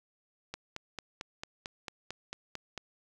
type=click train; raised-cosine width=0.2 ms; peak=-21 dBFS; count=11; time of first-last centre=0.54-2.777 s; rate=4.47 Hz; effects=none